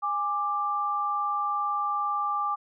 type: tone pair together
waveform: sine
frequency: 822.3 / 1180 Hz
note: G#5 / D6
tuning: -17 / +8 cents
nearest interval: tritone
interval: 625 cents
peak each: -31 / -26 dBFS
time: 0.02-2.56 s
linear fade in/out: 20 ms
effects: none